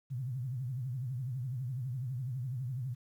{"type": "tone with vibrato", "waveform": "sine", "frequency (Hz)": 127.1, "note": "C3", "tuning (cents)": -50, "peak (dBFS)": -34, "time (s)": [0.1, 2.95], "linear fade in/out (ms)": 20, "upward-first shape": "triangle", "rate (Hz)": 12, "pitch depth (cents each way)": 180, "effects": ["11-bit"]}